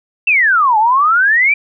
sine exponential two-way sweep, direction down then up, 2732 to 833 to 2389 Hz, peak -8 dBFS, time 0.27-1.54 s, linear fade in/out 5 ms, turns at 0.78 s, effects none

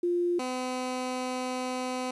sine / 15% pulse tone pair in turn, 350 / 254.2 Hz, F4 / C4, +4 / -50 cents, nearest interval tritone, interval 554 cents, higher first, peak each -24 dBFS, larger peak neither, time 0.03-0.39 / 0.39-2.11 s, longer second, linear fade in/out 5 ms, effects resampled to 24000 Hz + 10-bit

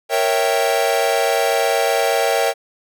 45% pulse chord, A# diminished seventh, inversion none, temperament equal, 466.2 / 554.4 / 659.3 / 784 Hz, A#4 / C#5 / E5 / G5, 0 / 0 / 0 / 0 cents, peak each -21 dBFS, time 0.09-2.54 s, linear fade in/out 50 ms, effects none

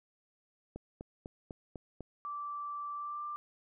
click train, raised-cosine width 2 ms, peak -29 dBFS, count 6, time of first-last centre 0.76-2.007 s, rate 4.01 Hz
sine tone with pitch glide, 1167 to 1184 Hz, D6 to D6, -11 to +14 cents, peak -37 dBFS, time 2.25-3.36 s, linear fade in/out 0 ms, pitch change +25 cents, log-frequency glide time 2.95-3.24 s
effects none

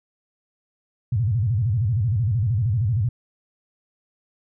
sine tone with vibrato, 110 Hz, A2, in tune, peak -18 dBFS, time 1.12-3.09 s, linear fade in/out 5 ms, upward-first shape square, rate 13 Hz, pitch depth 210 cents each way, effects none

